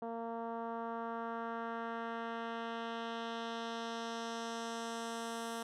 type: tone with low-pass filter sweep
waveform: 10% pulse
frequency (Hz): 230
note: A#3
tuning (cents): -23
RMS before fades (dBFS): -41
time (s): 0.02-5.63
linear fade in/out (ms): 5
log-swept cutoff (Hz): 730 to 11000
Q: 1.3
effects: none